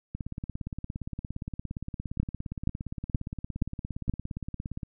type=two click trains; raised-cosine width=5 ms; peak=-22 / -12 dBFS; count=82 / 5; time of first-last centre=0.15-4.832 / 2.2-4.096 s; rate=17.3 / 2.11 Hz; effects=none